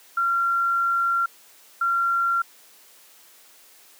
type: tone pair in turn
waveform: sine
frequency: 1375 / 1375 Hz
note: F6 / F6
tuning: -27 / -27 cents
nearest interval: unison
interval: 0 cents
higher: neither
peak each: -19 dBFS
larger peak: neither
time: 0.17-1.26 / 1.81-2.42 s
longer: first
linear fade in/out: 5 ms
effects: white hiss -52 dBFS RMS until 3.99 s + high-pass 300 Hz 12 dB/octave